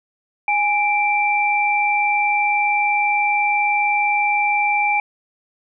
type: tone pair together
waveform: sine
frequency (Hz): 827.8 / 2347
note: G#5 / D7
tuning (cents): -6 / -2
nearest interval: octave + tritone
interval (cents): 1804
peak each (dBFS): -18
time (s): 0.48-5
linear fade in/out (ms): 2
effects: none